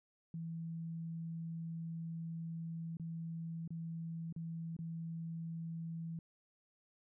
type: tone with dropouts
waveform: sine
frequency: 164.81 Hz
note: E3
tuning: in tune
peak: -40 dBFS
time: 0.34-6.19 s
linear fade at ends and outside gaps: 2 ms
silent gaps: 2.97-2.997 / 3.677-3.705 / 4.326-4.362 / 4.766-4.789 s
effects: none